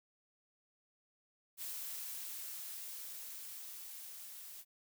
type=noise with level ramp; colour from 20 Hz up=blue; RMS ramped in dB=-43 to -51 dBFS; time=1.57-4.65 s; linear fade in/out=50 ms; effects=none